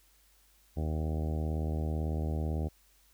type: harmonic tone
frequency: 78 Hz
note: D#2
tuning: 5 cents sharp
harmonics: 1 / 2 / 3 / 4 / 5 / 6 / 7 / 8 / 9 / 10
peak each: -31 / -37 / -41 / -43 / -45 / -47 / -48 / -49 / -50 / -51 dBFS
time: 0.76-2.69 s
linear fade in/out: 20 ms
effects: added 50 Hz sine -66 dBFS peak until 3.13 s + white hiss -66 dBFS RMS until 3.13 s